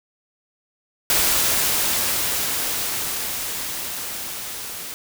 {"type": "noise with level ramp", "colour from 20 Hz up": "white", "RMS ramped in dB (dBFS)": [-18, -33], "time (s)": [1.1, 4.94], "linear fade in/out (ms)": 0, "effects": []}